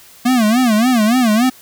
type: tone with vibrato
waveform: square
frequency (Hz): 233.1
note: A#3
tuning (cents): 0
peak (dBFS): -11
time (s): 0.25-1.5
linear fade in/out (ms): 10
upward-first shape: sine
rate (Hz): 3.5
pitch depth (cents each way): 180
effects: white hiss -43 dBFS RMS until 1.61 s